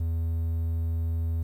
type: tone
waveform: triangle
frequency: 82.41 Hz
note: E2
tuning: in tune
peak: -23 dBFS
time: 0-1.43 s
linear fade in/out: 5 ms
effects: 10-bit